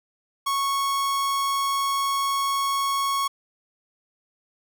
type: tone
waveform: 45% pulse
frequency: 1104 Hz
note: C#6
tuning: 7 cents flat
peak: -22 dBFS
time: 0.46-3.28 s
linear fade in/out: 10 ms
effects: none